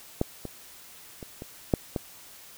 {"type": "clicks", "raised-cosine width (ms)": 2, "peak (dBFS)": [-10, -21, -25, -24, -7, -14], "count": 6, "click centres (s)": [0.214, 0.453, 1.228, 1.421, 1.738, 1.962], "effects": ["white hiss -49 dBFS RMS until 2.57 s"]}